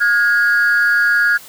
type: tone pair together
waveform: sine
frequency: 1432.5 / 1653 Hz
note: F6 / G#6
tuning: +44 / -9 cents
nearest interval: major second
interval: 247 cents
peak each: -12 dBFS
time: 0-1.38 s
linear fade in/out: 20 ms
effects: tanh soft clip ceiling -7 dBFS + white hiss -39 dBFS RMS until 1.48 s